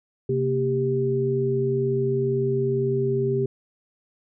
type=tone cluster; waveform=sine; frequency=132 / 234 / 393.6 Hz; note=C3 / A#3 / G4; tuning=+16 / +7 / +7 cents; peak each=-25 / -31 / -22 dBFS; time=0.29-3.46 s; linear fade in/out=5 ms; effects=none